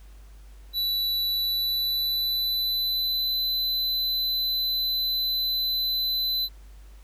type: tone with pitch glide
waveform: square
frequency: 3951 to 4020 Hz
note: B7 to B7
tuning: 0 to +30 cents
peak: -24 dBFS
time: 0.73-6.49 s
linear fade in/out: 50 ms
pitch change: +30 cents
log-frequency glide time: 1.29-3.41 s
effects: added 50 Hz sine -44 dBFS peak until 7.03 s + pink hiss -59 dBFS RMS until 7.03 s